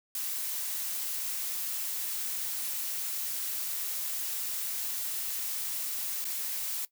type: noise with dropouts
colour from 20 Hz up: blue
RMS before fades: -34 dBFS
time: 0.15-6.85 s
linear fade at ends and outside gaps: 2 ms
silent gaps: 6.244-6.251 s
effects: noise-tail reverb RT60 0.1 s tail -18 dB re dry